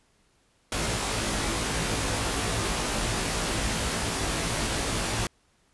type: noise with comb filter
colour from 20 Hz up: pink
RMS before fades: -28 dBFS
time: 0.72-5.27 s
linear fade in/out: 2 ms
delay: 18 ms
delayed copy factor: +1
effects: pink hiss -66 dBFS RMS until 5.73 s + resampled to 24000 Hz